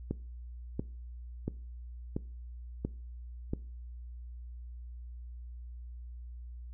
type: click train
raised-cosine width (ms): 3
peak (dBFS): -19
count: 6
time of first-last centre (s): 0.11-3.535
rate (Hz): 1.46
effects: noise-tail reverb RT60 0.4 s tail -21 dB re dry + added 60 Hz sine -42 dBFS peak until 6.73 s